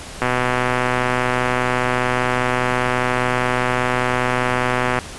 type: click train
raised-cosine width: 0.5 ms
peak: -3 dBFS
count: 597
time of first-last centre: 0.22-4.988 s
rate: 125 Hz
effects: pink hiss -34 dBFS RMS until 5.18 s + resampled to 24000 Hz